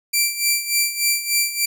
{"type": "tone with tremolo", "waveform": "10% pulse", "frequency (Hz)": 2349, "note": "D7", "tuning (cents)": 0, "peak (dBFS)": -6, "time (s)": [0.13, 1.66], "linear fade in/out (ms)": 10, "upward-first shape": "sine", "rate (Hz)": 3.4, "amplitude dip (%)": 75, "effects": []}